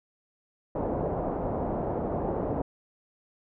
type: low-pass noise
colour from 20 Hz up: white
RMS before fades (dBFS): -30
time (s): 0.75-2.62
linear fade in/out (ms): 5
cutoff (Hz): 720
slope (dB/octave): 24
effects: none